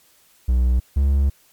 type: tone pair in turn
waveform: triangle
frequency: 61.9 / 69.39 Hz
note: B1 / C#2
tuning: +5 / +2 cents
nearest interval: major second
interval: 197 cents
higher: second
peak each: -12 dBFS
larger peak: neither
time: 0.48-0.8 / 0.96-1.3 s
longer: second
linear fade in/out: 10 ms
effects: white hiss -56 dBFS RMS until 1.52 s + MP3 96 kbps